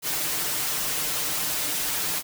white noise with comb filter, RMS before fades -27 dBFS, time 0.02-2.23 s, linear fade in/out 50 ms, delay 6.6 ms, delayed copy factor +1, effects none

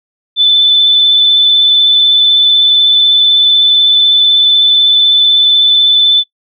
sine tone with vibrato, 3513 Hz, A7, 3 cents flat, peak -4 dBFS, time 0.36-6.24 s, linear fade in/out 50 ms, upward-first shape sine, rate 16 Hz, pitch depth 16 cents each way, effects noise-tail reverb RT60 0.1 s tail -20 dB re dry

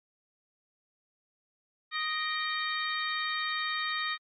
harmonic tone with a mistuned harmonic, 622.3 Hz, D#5, in tune, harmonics 2 / 3 / 4 / 5 / 6 / 7, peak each -35 / -34 / -40 / -44 / -37 / -42 dBFS, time 1.91-4.18 s, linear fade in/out 50 ms, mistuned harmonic 4, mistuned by -85 cents, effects AAC 64 kbps

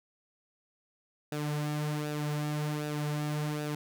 sawtooth tone with flanger, 149.5 Hz, D3, 31 cents sharp, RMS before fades -33 dBFS, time 1.32-3.75 s, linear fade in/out 2 ms, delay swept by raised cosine 0.93 to 4.73 ms, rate 1.3 Hz, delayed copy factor -0.6, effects none

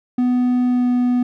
triangle tone with pitch glide, 248.3 to 246.7 Hz, B3 to B3, +9 to -2 cents, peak -12 dBFS, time 0.18-1.23 s, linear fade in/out 5 ms, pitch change -11 cents, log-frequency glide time 0.69-0.87 s, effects none

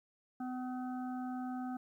harmonic tone, 253.1 Hz, B3, 43 cents sharp, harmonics 1 / 3 / 5 / 6, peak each -38 / -44 / -52 / -56 dBFS, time 0.4-1.77 s, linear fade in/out 5 ms, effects 12-bit

